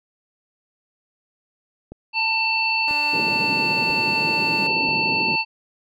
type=click train; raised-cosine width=2 ms; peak=-23 dBFS; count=4; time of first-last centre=1.92-4.89 s; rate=1.01 Hz
type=harmonic tone; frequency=892 Hz; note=A5; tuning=23 cents sharp; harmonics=1 / 3 / 5; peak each=-25 / -20 / -26 dBFS; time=2.13-5.45 s; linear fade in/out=50 ms
type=tone; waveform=10% pulse; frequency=293.7 Hz; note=D4; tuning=in tune; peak=-26 dBFS; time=2.88-4.67 s; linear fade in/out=0 ms
type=band-pass noise; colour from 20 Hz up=white; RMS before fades=-30 dBFS; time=3.13-5.36 s; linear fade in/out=5 ms; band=130 to 450 Hz; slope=24 dB/octave
effects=none